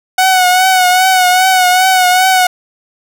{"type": "tone with vibrato", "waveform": "sawtooth", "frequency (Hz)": 740, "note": "F#5", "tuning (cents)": 0, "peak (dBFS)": -3, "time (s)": [0.18, 2.47], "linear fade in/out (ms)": 5, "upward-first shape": "triangle", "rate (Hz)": 2.5, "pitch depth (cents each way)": 49, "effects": []}